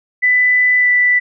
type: tone with pitch glide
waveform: sine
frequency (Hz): 1994 to 1977.9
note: B6 to B6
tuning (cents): +16 to +2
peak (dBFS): -9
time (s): 0.22-1.2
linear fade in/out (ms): 20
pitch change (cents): -14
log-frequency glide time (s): 0.78-0.88
effects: none